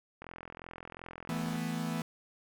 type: click train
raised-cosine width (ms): 0.5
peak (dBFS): -29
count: 58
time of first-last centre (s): 0.22-1.555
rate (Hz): 42.7
type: chord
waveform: 45% pulse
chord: E suspended fourth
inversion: none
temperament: equal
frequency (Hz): 164.81 / 220 / 246.9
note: E3 / A3 / B3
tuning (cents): 0 / 0 / 0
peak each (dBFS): -36 / -38 / -38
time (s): 1.29-2.02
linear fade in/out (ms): 2
effects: none